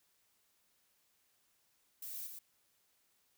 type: noise with echo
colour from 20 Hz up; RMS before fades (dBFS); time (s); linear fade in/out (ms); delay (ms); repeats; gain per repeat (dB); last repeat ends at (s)
violet; -45; 2.02-2.27; 5; 120; 1; -4; 2.39
effects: white hiss -75 dBFS RMS until 3.37 s